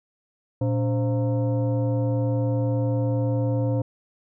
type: tone with frequency modulation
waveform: sine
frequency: 117 Hz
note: A#2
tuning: 7 cents sharp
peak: -20 dBFS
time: 0.61-3.82 s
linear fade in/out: 5 ms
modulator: 404 Hz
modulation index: 0.86
effects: none